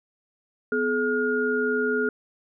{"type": "tone cluster", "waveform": "sine", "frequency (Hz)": [249.8, 426.2, 1426], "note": ["B3", "G#4", "F6"], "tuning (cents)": [20, 45, 36], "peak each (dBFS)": [-28, -24, -26], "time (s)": [0.72, 2.09], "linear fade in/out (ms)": 2, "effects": []}